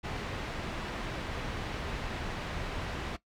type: low-pass noise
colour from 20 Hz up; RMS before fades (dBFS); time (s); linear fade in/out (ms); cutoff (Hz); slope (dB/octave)
pink; -37; 0.03-3.17; 20; 3200; 12
effects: noise-tail reverb RT60 0.1 s tail -17 dB re dry